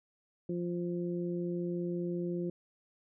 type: harmonic tone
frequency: 174.61 Hz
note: F3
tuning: in tune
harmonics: 1 / 2 / 3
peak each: -35 / -35 / -45 dBFS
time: 0.49-2.5 s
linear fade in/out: 5 ms
effects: none